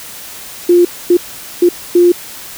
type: tone bursts at uneven times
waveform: sine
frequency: 350.9 Hz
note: F4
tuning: 8 cents sharp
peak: -4 dBFS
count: 4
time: 0.69-0.85 / 1.1-1.17 / 1.62-1.69 / 1.95-2.12 s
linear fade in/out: 5 ms
effects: white hiss -30 dBFS RMS until 2.57 s